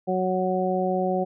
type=harmonic tone; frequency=185 Hz; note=F#3; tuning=in tune; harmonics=1 / 2 / 3 / 4; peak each=-27 / -27 / -27 / -27 dBFS; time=0.07-1.25 s; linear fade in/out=20 ms; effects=none